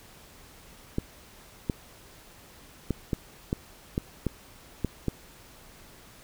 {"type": "clicks", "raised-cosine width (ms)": 3, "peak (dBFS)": -13, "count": 9, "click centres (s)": [0.984, 1.698, 2.907, 3.132, 3.529, 3.979, 4.267, 4.847, 5.083], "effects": ["pink hiss -52 dBFS RMS until 6.23 s"]}